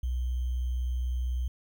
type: tone with sample-and-hold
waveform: sine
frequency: 62.1 Hz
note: B1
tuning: 10 cents sharp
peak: -27 dBFS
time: 0.03-1.48 s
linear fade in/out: 5 ms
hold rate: 3150 Hz
effects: none